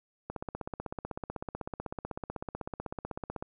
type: click train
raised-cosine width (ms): 1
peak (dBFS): -22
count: 51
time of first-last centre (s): 0.3-3.425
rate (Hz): 16
effects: none